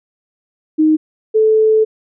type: tone pair in turn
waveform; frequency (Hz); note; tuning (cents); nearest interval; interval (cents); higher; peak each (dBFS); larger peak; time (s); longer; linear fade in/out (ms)
sine; 311.1 / 436.5; D#4 / A4; 0 / -14; tritone; 586; second; -8; neither; 0.78-0.97 / 1.34-1.85; second; 20
effects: none